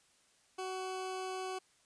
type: tone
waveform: 20% pulse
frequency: 374.5 Hz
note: F#4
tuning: 21 cents sharp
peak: -33 dBFS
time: 0.58-1.59 s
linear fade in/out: 10 ms
effects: white hiss -69 dBFS RMS until 1.85 s + resampled to 22050 Hz